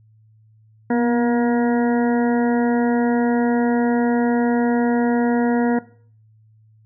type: harmonic tone with a mistuned harmonic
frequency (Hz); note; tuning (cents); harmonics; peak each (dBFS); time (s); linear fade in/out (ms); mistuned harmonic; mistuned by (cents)
237.6; A#3; +33; 1 / 2 / 3 / 4 / 6 / 7 / 8; -17 / -23 / -27 / -29 / -33 / -34 / -35; 0.9-5.79; 5; 1; +26
effects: noise-tail reverb RT60 0.5 s tail -18 dB re dry + added 109 Hz sine -50 dBFS peak until 6.85 s